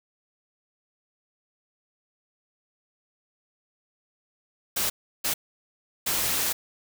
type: noise bursts at uneven times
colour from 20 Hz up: white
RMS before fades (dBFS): -26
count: 3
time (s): 4.76-4.9 / 5.24-5.34 / 6.06-6.53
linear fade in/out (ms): 10
effects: none